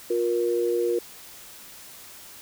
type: tone pair together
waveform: sine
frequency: 354.7 / 473.3 Hz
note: F4 / A#4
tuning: +27 / +26 cents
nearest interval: perfect fourth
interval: 499 cents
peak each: -24 dBFS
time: 0.1-0.99 s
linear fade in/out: 5 ms
effects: white hiss -45 dBFS RMS until 2.41 s